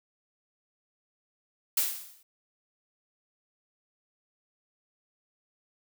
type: noise with exponential decay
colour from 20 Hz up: blue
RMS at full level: -23 dBFS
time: 1.77-2.23 s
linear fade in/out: 5 ms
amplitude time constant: 100 ms
effects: none